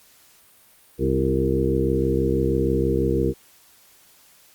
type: harmonic tone with a mistuned harmonic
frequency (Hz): 66.2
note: C2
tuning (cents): +21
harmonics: 1 / 2 / 3 / 4 / 5 / 6 / 7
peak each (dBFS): -26 / -26 / -28 / -28 / -25 / -26 / -25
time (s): 0.98-3.34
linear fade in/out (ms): 50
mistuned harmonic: 5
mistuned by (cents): +39
effects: white hiss -54 dBFS RMS until 4.54 s + Opus 48 kbps